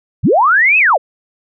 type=linear two-way sweep; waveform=sine; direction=up then down; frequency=65.8 to 2637 to 435 Hz; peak=-7 dBFS; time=0.23-0.98 s; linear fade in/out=20 ms; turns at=0.78 s; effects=none